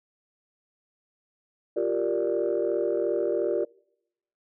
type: chord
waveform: sine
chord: G minor seventh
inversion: third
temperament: equal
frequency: 349.2 / 392 / 466.2 / 587.3 Hz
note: F4 / G4 / Bb4 / D5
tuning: 0 / 0 / 0 / 0 cents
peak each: -28 dBFS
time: 1.76-3.65 s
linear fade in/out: 10 ms
effects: noise-tail reverb RT60 0.8 s tail -26 dB re dry + tanh soft clip ceiling -16 dBFS